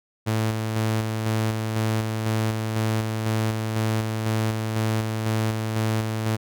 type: tone with tremolo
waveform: sawtooth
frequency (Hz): 110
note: A2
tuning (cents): 0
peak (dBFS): -17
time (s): 0.26-6.37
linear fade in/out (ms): 20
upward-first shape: square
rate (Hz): 2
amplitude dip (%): 35
effects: none